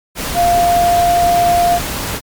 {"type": "tone in noise", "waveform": "sine", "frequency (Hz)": 697, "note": "F5", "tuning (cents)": -4, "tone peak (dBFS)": -9, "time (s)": [0.34, 1.8], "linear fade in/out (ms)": 50, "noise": "pink", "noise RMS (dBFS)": -21, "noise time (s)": [0.15, 2.21], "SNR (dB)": 9, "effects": ["MP3 96 kbps"]}